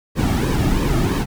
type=noise with flanger; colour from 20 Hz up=brown; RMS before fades=-18 dBFS; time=0.15-1.26 s; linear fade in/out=50 ms; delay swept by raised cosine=1.4 to 2.04 ms; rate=3 Hz; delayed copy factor=-0.65; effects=none